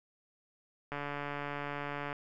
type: click train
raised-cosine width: 0.5 ms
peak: -23 dBFS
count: 175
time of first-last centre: 0.92-2.128 s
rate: 144 Hz
effects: none